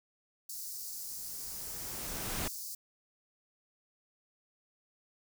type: high-pass noise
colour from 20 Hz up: white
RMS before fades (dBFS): -42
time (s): 0.49-2.75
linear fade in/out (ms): 5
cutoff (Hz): 4600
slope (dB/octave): 48
type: noise with exponential growth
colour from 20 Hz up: pink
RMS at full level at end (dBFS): -35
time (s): 0.54-2.48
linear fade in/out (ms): 5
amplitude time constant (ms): 420
effects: none